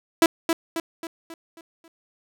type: tone with echo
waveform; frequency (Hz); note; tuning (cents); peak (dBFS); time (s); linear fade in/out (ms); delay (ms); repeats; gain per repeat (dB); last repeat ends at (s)
sawtooth; 330.1; E4; +2; -9; 0.22-0.26; 2; 270; 6; -6; 1.88
effects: none